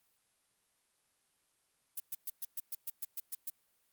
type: noise bursts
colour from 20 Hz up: violet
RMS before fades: -38 dBFS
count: 11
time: 1.97-3.5 s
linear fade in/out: 5 ms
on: 30 ms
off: 120 ms
effects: white hiss -75 dBFS RMS until 3.92 s + Opus 32 kbps